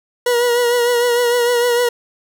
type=tone with vibrato; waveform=40% pulse; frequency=481.9 Hz; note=B4; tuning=43 cents flat; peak=-12 dBFS; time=0.26-1.89 s; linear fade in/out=5 ms; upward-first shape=triangle; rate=6.6 Hz; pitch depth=41 cents each way; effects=none